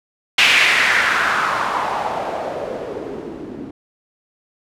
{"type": "noise with low-pass filter sweep", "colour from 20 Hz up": "blue", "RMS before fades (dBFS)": -19, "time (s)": [0.38, 3.71], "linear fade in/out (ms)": 5, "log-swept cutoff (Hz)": [2700, 260], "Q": 2.7, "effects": []}